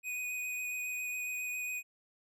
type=tone with vibrato; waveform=square; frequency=2489 Hz; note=D#7; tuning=in tune; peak=-36 dBFS; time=0.03-1.83 s; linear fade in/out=50 ms; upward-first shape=sine; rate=7.3 Hz; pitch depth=12 cents each way; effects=none